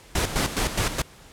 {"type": "noise with tremolo", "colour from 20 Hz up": "pink", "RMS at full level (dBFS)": -23, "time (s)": [0.15, 1.02], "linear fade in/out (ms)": 5, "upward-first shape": "square", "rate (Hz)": 4.8, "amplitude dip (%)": 65, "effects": ["pink hiss -49 dBFS RMS until 1.32 s", "low-pass 11000 Hz 12 dB/octave"]}